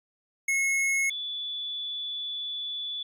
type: tone pair in turn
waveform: square / sine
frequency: 2176 / 3454 Hz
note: C#7 / A7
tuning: -33 / -33 cents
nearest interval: minor sixth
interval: 800 cents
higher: second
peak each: -24 / -31 dBFS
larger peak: first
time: 0.48-1.1 / 1.1-3.03 s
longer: second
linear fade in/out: 5 ms
effects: resampled to 32000 Hz